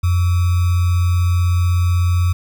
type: tone with sample-and-hold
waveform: sine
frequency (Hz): 88.4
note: F2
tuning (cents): +22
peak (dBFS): -12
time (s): 0.03-2.33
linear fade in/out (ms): 10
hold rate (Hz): 1225
effects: none